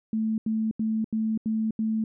sine tone bursts, 220 Hz, A3, in tune, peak -23 dBFS, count 6, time 0.13-2.04 s, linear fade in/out 2 ms, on 250 ms, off 82 ms, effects none

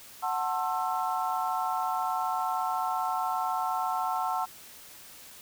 sine chord, F# half-diminished seventh, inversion none, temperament just, 740 / 888 / 1065.6 / 1332 Hz, F#5 / A5 / C6 / E6, 0 / +16 / +31 / +18 cents, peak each -31 / -32 / -34 / -34 dBFS, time 0.22-4.46 s, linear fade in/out 20 ms, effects white hiss -49 dBFS RMS until 5.41 s

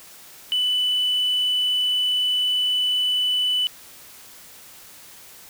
sine tone, 2988 Hz, F#7, 16 cents sharp, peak -17 dBFS, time 0.52-3.67 s, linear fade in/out 0 ms, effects tanh soft clip ceiling -16 dBFS + white hiss -45 dBFS RMS until 5.49 s

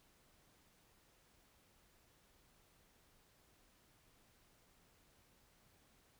silence, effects pink hiss -71 dBFS RMS until 6.19 s

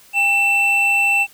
triangle tone pair together, 799 / 2677 Hz, G5 / E7, +33 / +26 cents, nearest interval octave + major sixth, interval 2093 cents, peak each -21 / -12 dBFS, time 0.13-1.27 s, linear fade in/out 50 ms, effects white hiss -48 dBFS RMS until 1.33 s

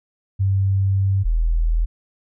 sine tone pair in turn, 97.2 / 40.87 Hz, G2 / E1, -14 / -14 cents, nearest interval octave + minor third, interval 1500 cents, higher first, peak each -15 dBFS, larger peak neither, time 0.39-1.24 / 1.24-1.86 s, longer first, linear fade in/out 20 ms, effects none

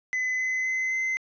triangle tone with pitch steps, 2020 / 2033 / 2046 / 2059 Hz, B6 / B6 / C7 / C7, +39 / +50 / -39 / -28 cents, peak -23 dBFS, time 0.13-1.17 s, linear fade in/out 0 ms, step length 260 ms, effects resampled to 16000 Hz

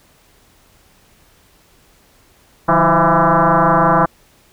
sine tone with frequency modulation, 179.9 Hz, F#3, 48 cents flat, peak -9 dBFS, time 2.68-4.06 s, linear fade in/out 10 ms, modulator 167 Hz, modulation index 7.4, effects pink hiss -52 dBFS RMS until 4.52 s

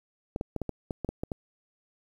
clicks, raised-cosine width 2 ms, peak -18 dBFS, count 10, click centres 0.361 / 0.411 / 0.563 / 0.617 / 0.693 / 0.908 / 1.047 / 1.09 / 1.235 / 1.318 s, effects 9-bit

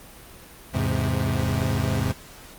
30% pulse chord, E augmented, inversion none, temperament equal with one note detuned, 81.32 / 103.83 / 130.81 Hz, E2 / G#2 / B#2, -23 / 0 / 0 cents, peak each -25 / -23 / -23 dBFS, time 0.73-2.13 s, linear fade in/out 20 ms, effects pink hiss -45 dBFS RMS until 2.58 s + Opus 32 kbps

